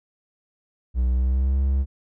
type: tone with pitch glide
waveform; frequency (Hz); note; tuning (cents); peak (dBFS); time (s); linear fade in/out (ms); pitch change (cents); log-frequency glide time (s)
triangle; 62 to 67.61; B1 to C#2; +7 to -43; -16; 0.94-1.86; 50; +150; 1.09-1.58
effects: none